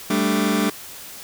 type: chord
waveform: sawtooth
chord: G suspended second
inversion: none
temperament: just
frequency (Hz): 196 / 220.5 / 294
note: G3 / A3 / D4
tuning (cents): 0 / +4 / +2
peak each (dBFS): -18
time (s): 0.1-0.7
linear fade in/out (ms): 5
effects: white hiss -38 dBFS RMS until 1.23 s